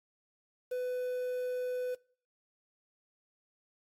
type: tone with quantisation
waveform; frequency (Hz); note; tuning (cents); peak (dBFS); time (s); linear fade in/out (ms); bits
triangle; 500; B4; +21; -30; 0.71-1.95; 10; 9
effects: noise-tail reverb RT60 0.5 s tail -24 dB re dry + AAC 48 kbps

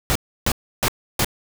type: noise bursts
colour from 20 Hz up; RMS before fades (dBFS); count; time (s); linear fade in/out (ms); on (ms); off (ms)
pink; -19; 4; 0.1-1.246; 0; 54; 310
effects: none

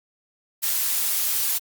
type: noise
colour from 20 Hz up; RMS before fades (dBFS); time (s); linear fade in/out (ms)
blue; -23; 0.62-1.59; 20
effects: Opus 48 kbps

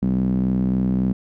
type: tone with band-pass filter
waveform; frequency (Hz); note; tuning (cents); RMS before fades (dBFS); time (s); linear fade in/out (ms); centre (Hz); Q
sawtooth; 63.6; C2; -48; -20; 0.02-1.13; 5; 210; 5.1
effects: none

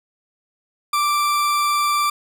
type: tone with vibrato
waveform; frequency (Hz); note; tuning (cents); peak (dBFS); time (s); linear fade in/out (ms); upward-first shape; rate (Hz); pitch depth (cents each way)
40% pulse; 1174.7; D6; 0; -16; 0.93-2.1; 5; sine; 20; 19
effects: none

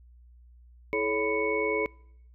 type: tone cluster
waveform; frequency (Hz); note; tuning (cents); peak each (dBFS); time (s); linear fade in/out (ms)
sine; 329.1 / 430.2 / 559 / 998 / 2215; E4 / A4 / C#5 / B5 / C#7; -3 / -39 / +14 / +18 / -2; -35 / -28 / -34 / -35 / -30; 0.93-1.86; 0
effects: noise-tail reverb RT60 0.8 s tail -26 dB re dry + added 60 Hz sine -51 dBFS peak until 2.34 s

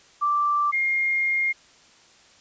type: tone pair in turn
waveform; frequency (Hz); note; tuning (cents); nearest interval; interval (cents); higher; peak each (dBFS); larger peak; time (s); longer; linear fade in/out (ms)
sine; 1173 / 2129; D6 / C7; -2 / +30; minor seventh; 1032; second; -19 / -20; first; 0.21-0.72 / 0.72-1.53; second; 20
effects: white hiss -54 dBFS RMS until 2.4 s + resampled to 16000 Hz

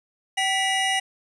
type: tone cluster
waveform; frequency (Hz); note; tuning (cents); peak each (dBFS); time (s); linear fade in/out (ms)
square; 769 / 1971 / 2868; G5 / B6 / F7; -33 / -4 / +45; -26; 0.37-1; 10
effects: resampled to 22050 Hz + 9-bit

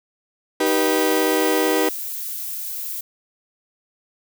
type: chord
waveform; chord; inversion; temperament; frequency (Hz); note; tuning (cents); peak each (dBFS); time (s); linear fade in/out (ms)
35% pulse; Eb augmented; none; just; 311.1 / 388.9 / 486.1; Eb4 / G4 / B4; 0 / -14 / -28; -20; 0.6-1.89; 5
type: noise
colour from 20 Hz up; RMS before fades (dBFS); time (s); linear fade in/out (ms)
violet; -29; 0.66-3.01; 5
effects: none

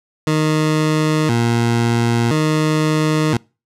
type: tone with vibrato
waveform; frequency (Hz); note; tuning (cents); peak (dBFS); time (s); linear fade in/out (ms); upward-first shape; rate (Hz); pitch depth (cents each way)
20% pulse; 134.9; C#3; -47; -9; 0.27-3.37; 2; square; 0.49; 240
effects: noise-tail reverb RT60 0.3 s tail -25 dB re dry + low-pass 9000 Hz 12 dB/octave

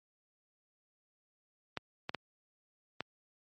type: clicks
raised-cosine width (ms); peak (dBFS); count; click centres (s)
0.3; -19; 4; 1.773 / 2.094 / 2.147 / 3.006
effects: high-pass 100 Hz 12 dB/octave + MP3 32 kbps

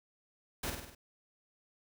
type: noise with echo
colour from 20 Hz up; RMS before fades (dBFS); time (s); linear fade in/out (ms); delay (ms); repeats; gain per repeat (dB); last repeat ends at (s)
pink; -37; 0.63-0.7; 5; 50; 5; -4; 0.95
effects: none

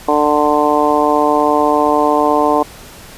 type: harmonic tone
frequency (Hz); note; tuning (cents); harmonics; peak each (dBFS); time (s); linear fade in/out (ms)
148.7; D3; +22; 2 / 3 / 4 / 5 / 6 / 7; -17 / -17 / -17 / -17 / -17 / -17; 0.08-2.63; 5
effects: pink hiss -36 dBFS RMS until 3.17 s + resampled to 32000 Hz

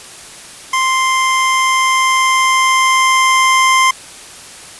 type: tone with level ramp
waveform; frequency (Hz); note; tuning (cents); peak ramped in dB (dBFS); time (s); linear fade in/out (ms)
25% pulse; 1046.5; C6; 0; -8 to -4; 0.73-3.91; 5
effects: white hiss -34 dBFS RMS until 4.79 s + resampled to 24000 Hz

